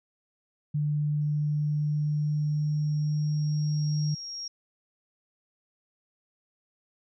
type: tone with pitch glide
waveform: sine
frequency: 148.6 to 150.41 Hz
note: D3 to D3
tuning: +21 to +42 cents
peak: -24 dBFS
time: 0.74-4.15 s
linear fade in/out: 10 ms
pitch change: +21 cents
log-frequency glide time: 0.95-3.24 s
type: tone with exponential growth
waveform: sine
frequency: 5588 Hz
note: F8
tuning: in tune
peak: -33 dBFS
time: 1.21-4.48 s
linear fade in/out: 5 ms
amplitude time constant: 710 ms
effects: none